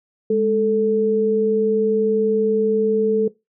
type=tone pair together; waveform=sine; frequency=207.7 / 439.8 Hz; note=G#3 / A4; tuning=0 / -1 cents; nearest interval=octave + minor second; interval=1299 cents; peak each=-22 / -15 dBFS; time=0.3-3.28 s; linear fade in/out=5 ms; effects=noise-tail reverb RT60 0.2 s tail -19 dB re dry